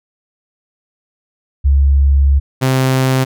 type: tone pair in turn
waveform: sine / sawtooth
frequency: 69.4 / 131.01 Hz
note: C#2 / C3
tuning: +3 / +3 cents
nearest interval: major seventh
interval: 1100 cents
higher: second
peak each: -7 dBFS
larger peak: neither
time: 1.64-2.4 / 2.61-3.25 s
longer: first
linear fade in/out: 20 ms
effects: none